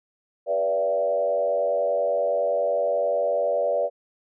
sine tone with frequency modulation, 579 Hz, D5, 25 cents flat, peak -20 dBFS, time 0.46-3.9 s, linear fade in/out 50 ms, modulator 89.8 Hz, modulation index 1.1, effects none

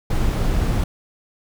brown noise, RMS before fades -19 dBFS, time 0.1-0.84 s, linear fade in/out 5 ms, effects none

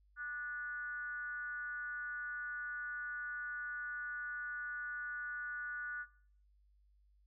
sine tone with frequency modulation, 1465 Hz, F#6, 18 cents flat, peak -40 dBFS, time 0.16-6.06 s, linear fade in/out 50 ms, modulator 277 Hz, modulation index 0.55, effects noise-tail reverb RT60 0.5 s tail -18 dB re dry + added 50 Hz sine -66 dBFS peak until 7.26 s

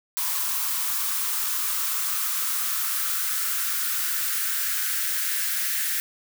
blue noise with high-pass filter sweep, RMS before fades -26 dBFS, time 0.17-6 s, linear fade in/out 0 ms, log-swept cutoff 1000 to 1700 Hz, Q 4, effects none

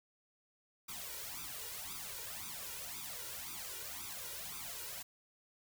white noise with flanger, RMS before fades -45 dBFS, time 0.88-5.03 s, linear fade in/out 10 ms, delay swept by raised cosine 0.82 to 2.12 ms, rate 1.9 Hz, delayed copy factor +0.9, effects none

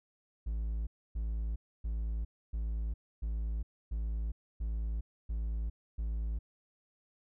triangle tone bursts, 55 Hz, A1, in tune, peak -30 dBFS, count 9, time 0.46-6.39 s, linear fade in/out 10 ms, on 410 ms, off 280 ms, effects none

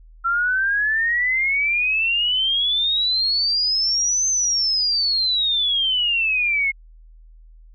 sine exponential two-way sweep, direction up then down, 1352 to 6272 to 2149 Hz, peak -17 dBFS, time 0.24-6.72 s, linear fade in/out 20 ms, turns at 4.28 s, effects added 40 Hz sine -43 dBFS peak until 7.74 s

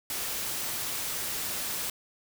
white noise, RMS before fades -33 dBFS, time 0.1-1.9 s, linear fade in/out 2 ms, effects none

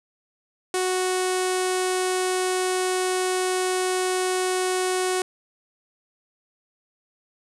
sawtooth tone with low-pass filter, 369.3 Hz, F#4, 3 cents flat, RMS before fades -24 dBFS, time 0.74-5.22 s, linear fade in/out 2 ms, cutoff 9200 Hz, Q 2.9, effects none

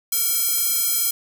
square tone with high-pass filter, 461.1 Hz, A#4, 19 cents flat, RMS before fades -21 dBFS, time 0.12-1.11 s, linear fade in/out 5 ms, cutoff 8700 Hz, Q 0.56, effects 7-bit

